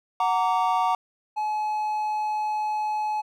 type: chord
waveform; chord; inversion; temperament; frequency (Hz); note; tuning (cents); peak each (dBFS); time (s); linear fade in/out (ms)
triangle; Gb augmented; none; just; 740 / 925 / 1156.2; Gb5 / Bb5 / D6; 0 / -14 / -27; -22 / -22 / -25; 0.2-0.95; 2
type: tone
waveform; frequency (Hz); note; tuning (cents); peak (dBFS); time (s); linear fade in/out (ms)
triangle; 852; G#5; +44; -22; 1.36-3.22; 20
effects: none